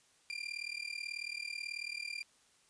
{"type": "tone with amplitude modulation", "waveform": "30% pulse", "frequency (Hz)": 2385, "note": "D7", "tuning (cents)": 26, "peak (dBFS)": -33, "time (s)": [0.3, 2.23], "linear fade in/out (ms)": 0, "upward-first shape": "sine", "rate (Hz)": 38.3, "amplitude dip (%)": 90, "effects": ["white hiss -68 dBFS RMS until 2.69 s", "resampled to 22050 Hz"]}